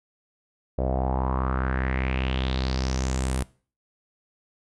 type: tone with low-pass filter sweep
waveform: sawtooth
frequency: 64.9 Hz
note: C2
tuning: 13 cents flat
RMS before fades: -26 dBFS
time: 0.78-3.43 s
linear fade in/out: 0 ms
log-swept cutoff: 580 to 10000 Hz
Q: 4.3
effects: noise-tail reverb RT60 0.4 s tail -21 dB re dry